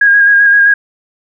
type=tone with vibrato; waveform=sine; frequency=1634 Hz; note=G#6; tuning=29 cents flat; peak=-4 dBFS; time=0.01-0.74 s; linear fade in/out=5 ms; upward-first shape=square; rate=7.7 Hz; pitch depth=20 cents each way; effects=none